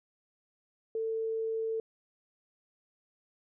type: tone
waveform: sine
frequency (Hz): 446.8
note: A4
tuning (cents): +27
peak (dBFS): -30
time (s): 0.95-1.8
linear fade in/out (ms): 2
effects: none